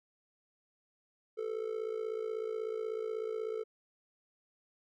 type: tone with amplitude modulation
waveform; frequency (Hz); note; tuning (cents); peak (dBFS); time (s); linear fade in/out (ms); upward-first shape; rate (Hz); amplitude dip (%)
triangle; 440; A4; 0; -29; 1.37-3.64; 20; sine; 56.3; 80
effects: none

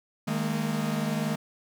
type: chord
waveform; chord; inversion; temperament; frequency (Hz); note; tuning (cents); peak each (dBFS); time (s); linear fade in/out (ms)
45% pulse; D# suspended fourth; none; equal with one note detuned; 155.56 / 207.7 / 228.7; D#3 / G#3 / A#3; 0 / 0 / -33; -31; 0.27-1.36; 10
effects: none

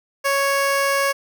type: tone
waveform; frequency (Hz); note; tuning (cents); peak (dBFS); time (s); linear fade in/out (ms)
15% pulse; 554.4; C#5; 0; -11; 0.24-1.13; 20
effects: none

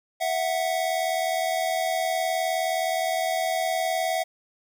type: tone pair together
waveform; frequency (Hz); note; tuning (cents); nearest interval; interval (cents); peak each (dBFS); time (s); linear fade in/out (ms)
square; 659.3 / 738.7; E5 / F#5; 0 / -3; major second; 197; -27; 0.2-4.24; 20
effects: 10-bit

